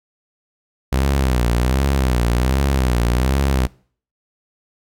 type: tone with vibrato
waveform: sawtooth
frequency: 63.7 Hz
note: C2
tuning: 46 cents flat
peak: -11 dBFS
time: 0.92-3.67 s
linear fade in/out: 10 ms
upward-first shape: sine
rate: 1.3 Hz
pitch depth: 140 cents each way
effects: noise-tail reverb RT60 0.5 s tail -24 dB re dry